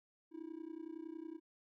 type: tone with amplitude modulation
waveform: triangle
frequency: 323.1 Hz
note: E4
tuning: 35 cents flat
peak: -38 dBFS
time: 0.31-1.4 s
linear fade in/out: 50 ms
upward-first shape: sine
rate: 30.8 Hz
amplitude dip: 95%
effects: tanh soft clip ceiling -37 dBFS

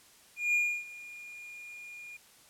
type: tone with ADSR envelope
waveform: triangle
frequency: 2425 Hz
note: D#7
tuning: 45 cents flat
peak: -22 dBFS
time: 0.36-2.17 s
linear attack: 180 ms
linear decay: 300 ms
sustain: -20 dB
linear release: 6 ms
effects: white hiss -59 dBFS RMS until 2.49 s + low-pass 12000 Hz 12 dB/octave

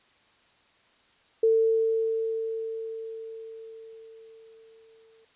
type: tone with exponential decay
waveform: sine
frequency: 448.2 Hz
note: A4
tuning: 32 cents sharp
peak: -17 dBFS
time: 1.43-5.25 s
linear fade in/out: 5 ms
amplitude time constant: 830 ms
effects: white hiss -62 dBFS RMS until 5.35 s + resampled to 8000 Hz

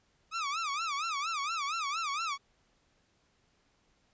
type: tone with vibrato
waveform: sawtooth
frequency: 1228 Hz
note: D#6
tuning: 23 cents flat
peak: -28 dBFS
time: 0.31-2.38 s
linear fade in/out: 50 ms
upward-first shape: sine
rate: 4.3 Hz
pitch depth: 180 cents each way
effects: pink hiss -71 dBFS RMS until 4.13 s + resampled to 16000 Hz

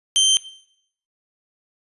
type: tone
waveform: sawtooth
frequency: 3126 Hz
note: G7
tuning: 6 cents flat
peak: -10 dBFS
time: 0.16-0.37 s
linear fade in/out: 0 ms
effects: noise-tail reverb RT60 0.7 s tail -18 dB re dry + resampled to 24000 Hz

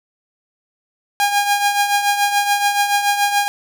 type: tone with tremolo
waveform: sawtooth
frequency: 813 Hz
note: G#5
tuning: 37 cents flat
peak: -8 dBFS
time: 1.2-3.48 s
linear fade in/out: 0 ms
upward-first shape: triangle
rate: 7 Hz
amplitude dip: 65%
effects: none

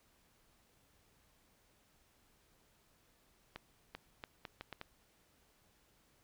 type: accelerating click train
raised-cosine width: 0.3 ms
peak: -28 dBFS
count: 7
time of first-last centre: 3.56-4.814 s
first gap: 390 ms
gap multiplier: 0.74
effects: pink hiss -71 dBFS RMS until 6.23 s

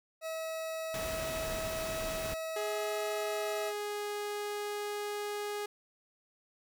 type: tone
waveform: 40% pulse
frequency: 644 Hz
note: E5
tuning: 41 cents flat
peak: -35 dBFS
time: 0.21-3.73 s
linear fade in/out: 50 ms
type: noise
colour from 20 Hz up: pink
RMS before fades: -40 dBFS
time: 0.94-2.34 s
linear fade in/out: 2 ms
type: tone with pitch glide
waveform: sawtooth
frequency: 417.7 to 413.9 Hz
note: G#4 to G#4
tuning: +10 to -6 cents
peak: -31 dBFS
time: 2.56-5.66 s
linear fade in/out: 5 ms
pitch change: -16 cents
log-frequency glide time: 3.1-4.06 s
effects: none

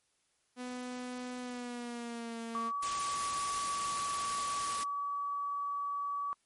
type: tone with pitch glide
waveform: sawtooth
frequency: 249.2 to 229.8 Hz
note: B3 to A#3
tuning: +16 to -25 cents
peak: -35 dBFS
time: 0.56-2.72 s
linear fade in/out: 50 ms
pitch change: -141 cents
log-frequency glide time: 1.4-2.38 s
type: tone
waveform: sine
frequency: 1141 Hz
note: C#6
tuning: 50 cents sharp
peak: -33 dBFS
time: 2.55-6.33 s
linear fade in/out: 0 ms
type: noise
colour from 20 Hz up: white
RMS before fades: -39 dBFS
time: 2.82-4.84 s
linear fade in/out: 10 ms
effects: white hiss -75 dBFS RMS until 6.45 s + MP3 48 kbps

